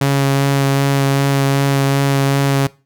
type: tone with vibrato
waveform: sawtooth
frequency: 138.3 Hz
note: C#3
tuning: 4 cents flat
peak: -8 dBFS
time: 0.01-2.67 s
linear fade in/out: 5 ms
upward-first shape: sine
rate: 2.6 Hz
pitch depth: 11 cents each way
effects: noise-tail reverb RT60 0.3 s tail -20 dB re dry